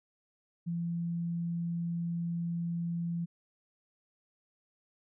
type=tone; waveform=sine; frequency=170 Hz; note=F3; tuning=46 cents flat; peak=-31 dBFS; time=0.66-3.26 s; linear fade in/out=20 ms; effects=none